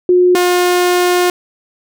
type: tone pair in turn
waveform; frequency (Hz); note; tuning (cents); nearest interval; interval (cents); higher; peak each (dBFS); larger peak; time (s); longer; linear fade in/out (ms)
sine / sawtooth; 360 / 357.1; F#4 / F4; -47 / +39; unison; 14; first; -6; neither; 0.09-0.35 / 0.35-1.3; second; 2
effects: none